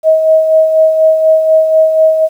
sine tone with tremolo, 635 Hz, D#5, 35 cents sharp, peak -3 dBFS, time 0.03-2.29 s, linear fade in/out 50 ms, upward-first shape sine, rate 4.1 Hz, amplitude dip 50%, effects 7-bit

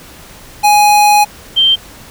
square / sine tone pair in turn, 832 / 3141 Hz, G#5 / G7, +3 / +3 cents, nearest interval octave + major seventh, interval 2300 cents, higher second, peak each -6 dBFS, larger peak neither, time 0.63-1.25 / 1.56-1.76 s, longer first, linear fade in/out 20 ms, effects pink hiss -36 dBFS RMS until 2.1 s

